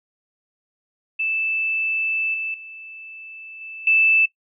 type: tone with level steps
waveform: sine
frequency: 2637 Hz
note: E7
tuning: in tune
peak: -20 / -24 / -36 / -33 / -13 dBFS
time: 1.19-4.26 s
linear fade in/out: 10 ms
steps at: 2.34 / 2.54 / 3.61 / 3.87 s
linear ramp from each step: 2 ms
effects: noise-tail reverb RT60 0.1 s tail -19 dB re dry

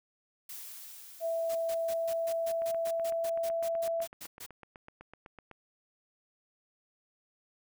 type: noise with exponential decay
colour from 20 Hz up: blue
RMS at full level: -43 dBFS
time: 0.49-3.94 s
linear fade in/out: 5 ms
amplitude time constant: 750 ms
type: tone with pitch glide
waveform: sine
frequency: 661 to 665.6 Hz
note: E5 to E5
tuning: +5 to +17 cents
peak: -29 dBFS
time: 1.2-4.07 s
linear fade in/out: 50 ms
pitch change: +12 cents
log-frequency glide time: 1.51-3.58 s
type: noise bursts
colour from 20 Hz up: white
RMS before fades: -44 dBFS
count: 16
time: 1.49-4.464 s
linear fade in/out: 10 ms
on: 64 ms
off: 130 ms
type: click train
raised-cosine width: 0.5 ms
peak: -33 dBFS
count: 24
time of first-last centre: 2.62-5.513 s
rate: 7.95 Hz
effects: none

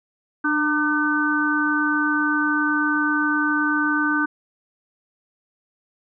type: tone cluster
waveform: sine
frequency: 298.7 / 915 / 1195 / 1516 Hz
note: D4 / A#5 / D6 / F#6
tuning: +29 / -32 / +30 / +42 cents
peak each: -22 / -30 / -26 / -21 dBFS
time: 0.44-4.26 s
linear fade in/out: 10 ms
effects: none

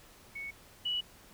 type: tone pair in turn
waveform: sine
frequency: 2217 / 2943 Hz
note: C#7 / F#7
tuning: 0 / -10 cents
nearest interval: perfect fourth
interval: 490 cents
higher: second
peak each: -38 / -30 dBFS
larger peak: second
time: 0.35-0.51 / 0.85-1.01 s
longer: neither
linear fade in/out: 10 ms
effects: pink hiss -57 dBFS RMS until 1.33 s

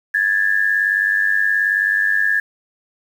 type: tone pair together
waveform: sine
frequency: 1661.2 / 1760 Hz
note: G#6 / A6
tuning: 0 / 0 cents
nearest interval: minor second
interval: 100 cents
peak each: -17 dBFS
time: 0.14-2.4 s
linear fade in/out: 5 ms
effects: 7-bit

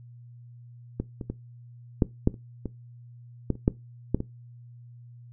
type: clicks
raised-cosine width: 3 ms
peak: -15 / -21 / -18 / -6 / -6 / -29 / -18 / -11 / -30 / -6 / -9 / -17 dBFS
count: 12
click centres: 1 / 1.212 / 1.3 / 2.022 / 2.274 / 2.342 / 2.657 / 3.503 / 3.554 / 3.679 / 4.146 / 4.204 s
effects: noise-tail reverb RT60 0.2 s tail -19 dB re dry + added 120 Hz sine -45 dBFS peak until 5.32 s

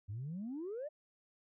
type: exponential sweep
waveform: sine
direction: up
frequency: 94.8 to 628 Hz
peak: -38 dBFS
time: 0.08-0.89 s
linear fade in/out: 20 ms
effects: tanh soft clip ceiling -36 dBFS

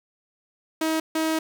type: tone bursts at uneven times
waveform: sawtooth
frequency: 318.5 Hz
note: D#4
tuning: 41 cents sharp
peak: -18 dBFS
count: 2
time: 0.81-1 / 1.15-1.39 s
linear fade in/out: 5 ms
effects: 8-bit

